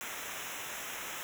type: noise with comb filter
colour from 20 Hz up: pink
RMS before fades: -41 dBFS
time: 0.01-1.23 s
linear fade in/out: 0 ms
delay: 0.22 ms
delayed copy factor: -0.95
effects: none